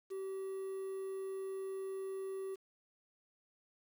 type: tone with quantisation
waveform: triangle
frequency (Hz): 385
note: G4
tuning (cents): -31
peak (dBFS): -37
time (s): 0.1-2.56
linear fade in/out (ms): 20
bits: 10
effects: none